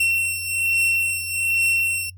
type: beating tone pair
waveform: 45% pulse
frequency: 2713 / 2714.2 Hz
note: E7 / E7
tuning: +49 / +50 cents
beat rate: 1.2 Hz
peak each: -25 / -21 dBFS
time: 0-2.1 s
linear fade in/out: 5 ms
effects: noise-tail reverb RT60 0.1 s tail -20 dB re dry + added 92 Hz sine -40 dBFS peak until 2.17 s